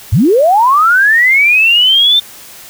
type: linear sweep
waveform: sine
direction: up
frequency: 76.4 to 3600 Hz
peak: -5 dBFS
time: 0.12-2.2 s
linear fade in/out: 10 ms
effects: white hiss -34 dBFS RMS until 2.69 s